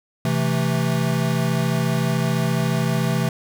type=chord; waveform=square; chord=A minor; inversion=first; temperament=equal; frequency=130.81 / 164.81 / 220 Hz; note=C3 / E3 / A3; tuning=0 / 0 / 0 cents; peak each=-23 / -23 / -26 dBFS; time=0.25-3.29 s; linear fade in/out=2 ms; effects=none